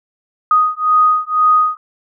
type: beating tone pair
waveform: sine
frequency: 1244.5 / 1246.5 Hz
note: D#6 / D#6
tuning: 0 / +3 cents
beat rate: 2 Hz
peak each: -13 dBFS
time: 0.51-1.77 s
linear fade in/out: 2 ms
effects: none